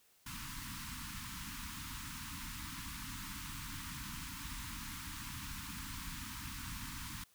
pink band-stop noise, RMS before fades -45 dBFS, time 0.26-7.24 s, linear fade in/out 5 ms, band 300 to 910 Hz, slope 96 dB/octave, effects white hiss -69 dBFS RMS until 7.34 s

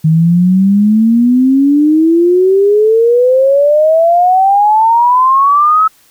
sine exponential sweep, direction up, 155.56 to 1303 Hz, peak -5 dBFS, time 0.04-5.88 s, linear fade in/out 10 ms, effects white hiss -48 dBFS RMS until 6.1 s

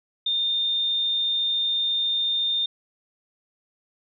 sine tone, 3627 Hz, A#7, 48 cents flat, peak -21 dBFS, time 0.26-2.66 s, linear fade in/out 5 ms, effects none

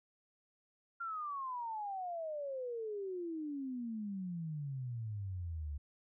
sine exponential sweep, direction down, 1396.9 to 70.4 Hz, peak -38 dBFS, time 1-5.78 s, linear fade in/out 10 ms, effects none

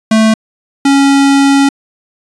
square tone pair in turn, 220 / 277.2 Hz, A3 / C#4, 0 / 0 cents, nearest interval major third, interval 400 cents, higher second, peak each -6 dBFS, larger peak neither, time 0.11-0.34 / 0.85-1.69 s, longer second, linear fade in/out 5 ms, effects resampled to 22050 Hz

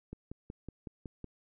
click train, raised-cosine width 3 ms, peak -29 dBFS, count 7, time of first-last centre 0.13-1.243 s, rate 5.39 Hz, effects none

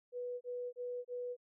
sine tone bursts, 491.3 Hz, B4, 9 cents flat, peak -38 dBFS, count 4, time 0.12-1.367 s, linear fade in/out 50 ms, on 290 ms, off 29 ms, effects none

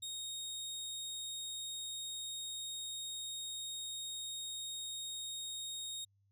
25% pulse tone, 3729 Hz, A#7, in tune, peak -37 dBFS, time 0.02-6.05 s, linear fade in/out 10 ms, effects added 99 Hz sine -70 dBFS peak until 6.31 s

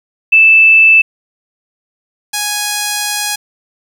sine / 5% pulse tone pair in turn, 2637 / 830.6 Hz, E7 / G#5, 0 / 0 cents, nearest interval octave + minor sixth, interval 2000 cents, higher first, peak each -3 dBFS, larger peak neither, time 0.32-1.02 / 2.33-3.36 s, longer second, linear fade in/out 10 ms, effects 7-bit

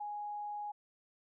sine tone, 830 Hz, G#5, 1 cent flat, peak -38 dBFS, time 0-0.72 s, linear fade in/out 10 ms, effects none

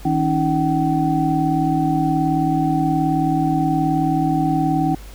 sine tone cluster, 158.2 / 276.7 / 315.5 / 761 Hz, D#3 / C#4 / D#4 / F#5, +29 / -3 / +24 / +48 cents, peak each -21 dBFS, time 0.05-4.95 s, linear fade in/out 5 ms, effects added 50 Hz sine -36 dBFS peak until 5.14 s + pink hiss -44 dBFS RMS until 5.14 s

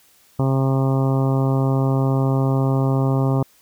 harmonic tone, 134.1 Hz, C3, 43 cents sharp, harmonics 1 / 2 / 3 / 4 / 5 / 6 / 7 / 8 / 9, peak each -17 / -23 / -27 / -29 / -31 / -33 / -34 / -35 / -36 dBFS, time 0.39-3.43 s, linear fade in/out 5 ms, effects white hiss -55 dBFS RMS until 3.61 s

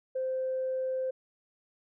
sine tone, 520 Hz, C5, 11 cents flat, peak -28 dBFS, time 0.15-1.11 s, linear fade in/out 10 ms, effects tanh soft clip ceiling -24 dBFS

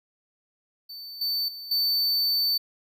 square tone with level steps, 4540 Hz, C#8, 41 cents sharp, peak -38 / -25 / -37 / -22 dBFS, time 0.89-2.58 s, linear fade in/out 10 ms, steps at 1.21 / 1.48 / 1.71 s, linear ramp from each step 5 ms, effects none

